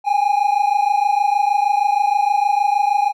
triangle tone pair together, 804.2 / 830.6 Hz, G5 / G#5, +44 / 0 cents, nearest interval minor second, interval 56 cents, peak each -15 dBFS, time 0.04-3.13 s, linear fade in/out 50 ms, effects none

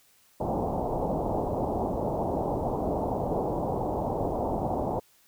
white low-pass noise, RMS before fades -29 dBFS, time 0.4-5 s, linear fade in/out 10 ms, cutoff 870 Hz, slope 48 dB/octave, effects white hiss -62 dBFS RMS until 5.27 s

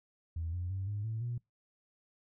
sine tone with pitch steps, 82.41 / 88.84 / 95.76 / 103.23 / 111.28 / 119.96 Hz, E2 / F2 / G2 / G#2 / A2 / B2, 0 / +30 / -40 / -10 / +20 / -50 cents, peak -33 dBFS, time 0.36-1.38 s, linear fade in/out 5 ms, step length 170 ms, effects noise-tail reverb RT60 0.2 s tail -26 dB re dry + tanh soft clip ceiling -29 dBFS

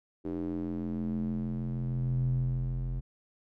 square tone with band-pass filter sweep, 43.22 Hz, F1, 17 cents flat, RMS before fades -32 dBFS, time 0.24-3.01 s, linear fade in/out 20 ms, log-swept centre 340 to 91 Hz, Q 3.9, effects none

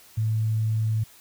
sine tone, 110 Hz, A2, in tune, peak -21 dBFS, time 0.17-1.04 s, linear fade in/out 10 ms, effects white hiss -52 dBFS RMS until 1.2 s

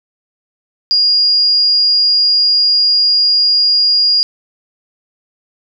sine tone, 4847 Hz, D#8, 46 cents flat, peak -8 dBFS, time 0.91-4.23 s, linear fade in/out 0 ms, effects none

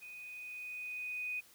sine tone with level ramp, 2489 Hz, D#7, in tune, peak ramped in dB -47 to -35 dBFS, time 0.01-1.41 s, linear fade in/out 20 ms, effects white hiss -62 dBFS RMS until 1.54 s

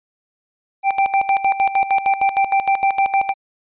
square tone with tremolo, 784 Hz, G5, in tune, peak -13 dBFS, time 0.83-3.34 s, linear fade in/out 50 ms, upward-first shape square, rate 6.5 Hz, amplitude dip 75%, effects resampled to 8000 Hz

